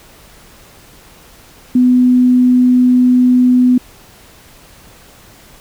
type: tone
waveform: sine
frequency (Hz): 250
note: B3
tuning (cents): +21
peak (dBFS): -6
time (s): 1.75-3.78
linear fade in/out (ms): 5
effects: pink hiss -42 dBFS RMS until 5.6 s